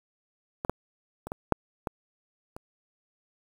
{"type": "clicks", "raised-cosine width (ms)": 1, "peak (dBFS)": [-17, -11, -23, -18, -6, -16, -26], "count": 7, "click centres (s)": [0.649, 0.696, 1.27, 1.319, 1.523, 1.872, 2.565], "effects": ["7-bit"]}